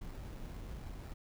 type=noise with sample-and-hold; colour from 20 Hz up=brown; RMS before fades=-45 dBFS; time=0.01-1.14 s; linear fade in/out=10 ms; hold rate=3150 Hz; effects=none